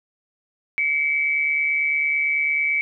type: tone pair together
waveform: sine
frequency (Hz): 2143 / 2292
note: C7 / D7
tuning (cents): +41 / -43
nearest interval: minor second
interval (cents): 116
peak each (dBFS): -26 / -19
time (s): 0.78-2.81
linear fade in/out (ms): 0
effects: none